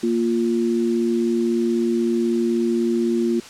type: tone pair together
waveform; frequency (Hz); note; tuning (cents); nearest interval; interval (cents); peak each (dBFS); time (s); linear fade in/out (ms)
sine; 233.1 / 349.2; A#3 / F4; 0 / 0; perfect fifth; 700; -20; 0.03-3.4; 5
effects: white hiss -40 dBFS RMS until 3.49 s + low-pass 7000 Hz 12 dB/octave